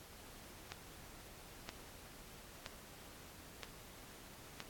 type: click train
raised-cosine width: 0.2 ms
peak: -26 dBFS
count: 5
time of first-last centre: 0.72-4.603 s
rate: 1.03 Hz
effects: pink hiss -56 dBFS RMS until 4.69 s + AAC 64 kbps